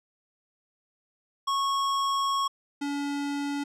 square tone pair in turn, 1100 / 284.9 Hz, C#6 / C#4, -14 / +48 cents, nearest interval octave + major seventh, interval 2338 cents, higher first, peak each -25 / -29 dBFS, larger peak first, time 1.47-2.48 / 2.81-3.64 s, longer first, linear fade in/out 10 ms, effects low-pass 8000 Hz 12 dB/octave

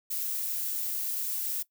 violet noise, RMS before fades -32 dBFS, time 0.1-1.63 s, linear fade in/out 10 ms, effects noise-tail reverb RT60 0.1 s tail -19 dB re dry

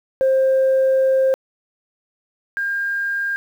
sine tone pair in turn, 529 / 1605.9 Hz, C5 / G6, +19 / +41 cents, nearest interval octave + perfect fifth, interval 1922 cents, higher second, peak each -11 / -19 dBFS, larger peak first, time 0.21-1.34 / 2.57-3.36 s, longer first, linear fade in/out 0 ms, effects tanh soft clip ceiling -11 dBFS + 8-bit

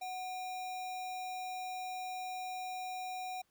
sine tone with sample-and-hold, 740 Hz, F#5, in tune, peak -38 dBFS, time 0.01-3.42 s, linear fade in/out 10 ms, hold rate 3150 Hz, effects pink hiss -75 dBFS RMS until 3.5 s + high-pass 60 Hz 12 dB/octave

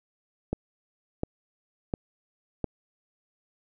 click train, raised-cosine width 2 ms, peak -14 dBFS, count 4, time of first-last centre 0.53-2.643 s, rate 1.42 Hz, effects none

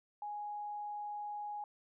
sine tone, 830.6 Hz, G#5, in tune, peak -39 dBFS, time 0.22-1.64 s, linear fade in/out 2 ms, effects none

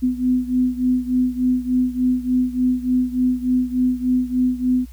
sine beating tone pair, 251.2 / 254.6 Hz, B3 / C4, +30 / -47 cents, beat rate 3.4 Hz, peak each -18 / -21 dBFS, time 0.02-4.86 s, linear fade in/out 20 ms, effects added 60 Hz sine -36 dBFS peak until 4.92 s + white hiss -54 dBFS RMS until 4.92 s

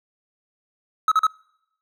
triangle tone bursts, 1285 Hz, E6, 45 cents flat, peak -12 dBFS, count 3, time 1.08-1.268 s, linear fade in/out 2 ms, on 36 ms, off 40 ms, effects noise-tail reverb RT60 0.8 s tail -26 dB re dry

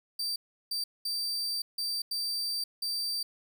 40% pulse tone bursts at uneven times, 4662 Hz, D8, 14 cents flat, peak -29 dBFS, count 6, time 0.19-0.36 / 0.71-0.84 / 1.05-1.62 / 1.78-2.02 / 2.11-2.64 / 2.82-3.23 s, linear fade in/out 5 ms, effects none

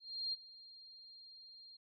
sine tone with ADSR envelope, 4206 Hz, C8, 8 cents sharp, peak -35 dBFS, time 0-1.77 s, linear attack 330 ms, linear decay 25 ms, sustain -19 dB, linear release 10 ms, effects none

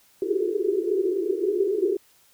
pink band-pass noise, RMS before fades -24 dBFS, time 0.22-1.97 s, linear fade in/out 2 ms, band 350 to 420 Hz, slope 96 dB/octave, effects white hiss -59 dBFS RMS until 2.33 s

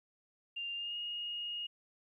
sine tone with pitch glide, 2794 to 2863 Hz, F7 to F7, 0 to +42 cents, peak -37 dBFS, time 0.56-1.67 s, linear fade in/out 10 ms, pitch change +42 cents, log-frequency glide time 0.75-0.96 s, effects 13-bit

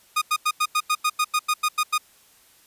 sawtooth tone bursts, 1232 Hz, D#6, 17 cents flat, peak -15 dBFS, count 13, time 0.16-1.981 s, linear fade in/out 10 ms, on 57 ms, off 90 ms, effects white hiss -56 dBFS RMS until 2.66 s + resampled to 32000 Hz

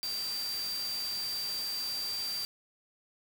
sine tone in noise, 4697 Hz, D8, 1 cent flat, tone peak -33 dBFS, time 0.03-2.45 s, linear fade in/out 0 ms, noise white, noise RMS -42 dBFS, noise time 0.03-2.45 s, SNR +6 dB, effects none

